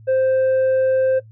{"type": "tone with tanh clipping", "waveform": "sine", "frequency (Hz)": 523.3, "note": "C5", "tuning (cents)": 0, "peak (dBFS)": -15, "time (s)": [0.07, 1.2], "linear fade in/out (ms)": 20, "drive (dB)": 3, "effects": ["noise-tail reverb RT60 0.1 s tail -17 dB re dry", "added 110 Hz sine -41 dBFS peak until 1.31 s"]}